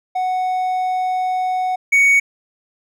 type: tone pair in turn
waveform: triangle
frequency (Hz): 740 / 2234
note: F#5 / C#7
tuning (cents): 0 / +13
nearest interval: octave + perfect fifth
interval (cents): 1913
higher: second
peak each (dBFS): -15 / -8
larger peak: second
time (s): 0.15-1.76 / 1.92-2.2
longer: first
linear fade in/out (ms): 10
effects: none